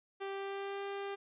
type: tone with pitch glide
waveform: sawtooth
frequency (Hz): 392 to 397.9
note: G4 to G4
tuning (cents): 0 to +26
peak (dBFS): -34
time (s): 0.2-1.16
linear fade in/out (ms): 20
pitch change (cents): +26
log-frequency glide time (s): 0.31-0.83
effects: resampled to 8000 Hz